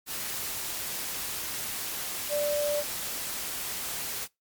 sine tone in noise, 587 Hz, D5, 1 cent flat, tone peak -25 dBFS, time 2.29-2.84 s, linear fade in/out 50 ms, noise white, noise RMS -34 dBFS, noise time 0.06-4.28 s, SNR +6 dB, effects noise-tail reverb RT60 0.2 s tail -24 dB re dry + MP3 96 kbps

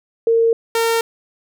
sine / sawtooth tone pair in turn, 457.8 / 457.8 Hz, A#4 / A#4, -31 / -31 cents, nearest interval unison, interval 0 cents, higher neither, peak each -11 dBFS, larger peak neither, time 0.27-0.53 / 0.75-1.01 s, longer neither, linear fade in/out 2 ms, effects none

